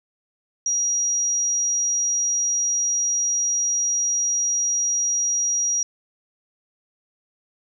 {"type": "tone", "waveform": "sine", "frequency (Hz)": 5740, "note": "F8", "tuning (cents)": 47, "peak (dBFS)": -19, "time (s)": [0.66, 5.83], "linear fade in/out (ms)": 2, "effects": ["10-bit"]}